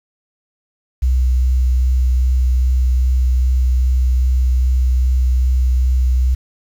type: tone with vibrato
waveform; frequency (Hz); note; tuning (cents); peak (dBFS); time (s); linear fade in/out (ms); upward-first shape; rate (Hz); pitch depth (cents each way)
sine; 63.2; B1; +41; -11; 1.02-6.35; 10; triangle; 2.5; 15
effects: 7-bit